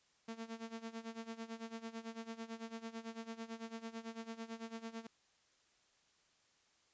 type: tone with tremolo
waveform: sawtooth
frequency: 226.8 Hz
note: A#3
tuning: 47 cents flat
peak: -38 dBFS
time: 0.28-5.07 s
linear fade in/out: 5 ms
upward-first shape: sine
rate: 9 Hz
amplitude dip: 85%
effects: white hiss -73 dBFS RMS until 6.93 s + resampled to 16000 Hz